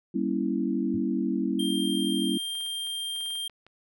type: chord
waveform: sine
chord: G diminished seventh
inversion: none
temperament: equal with one note detuned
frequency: 196 / 236.9 / 277.2 / 329.6 Hz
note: G3 / Bb3 / Db4 / Fb4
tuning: 0 / +28 / 0 / 0 cents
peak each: -30 dBFS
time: 0.14-2.38 s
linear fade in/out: 10 ms
type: tone with exponential decay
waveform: sine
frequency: 103.83 Hz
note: G#2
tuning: in tune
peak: -33 dBFS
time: 0.94-1.06 s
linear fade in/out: 5 ms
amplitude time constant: 25 ms
type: tone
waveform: square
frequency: 3188 Hz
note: G7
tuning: 28 cents sharp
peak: -31 dBFS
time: 1.59-3.48 s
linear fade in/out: 5 ms
type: clicks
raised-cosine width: 0.3 ms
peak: -36 dBFS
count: 11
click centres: 2.553 / 2.609 / 2.663 / 2.87 / 3.162 / 3.209 / 3.261 / 3.306 / 3.356 / 3.497 / 3.666 s
effects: none